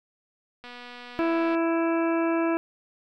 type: click train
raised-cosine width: 0.3 ms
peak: -27 dBFS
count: 223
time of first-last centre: 0.64-1.55 s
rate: 244 Hz
type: harmonic tone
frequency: 331.4 Hz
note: E4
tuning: 9 cents sharp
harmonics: 1 / 2 / 3 / 4 / 5 / 7 / 8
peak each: -23 / -29 / -33 / -35 / -37 / -40 / -41 dBFS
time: 1.19-2.57 s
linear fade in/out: 0 ms
effects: none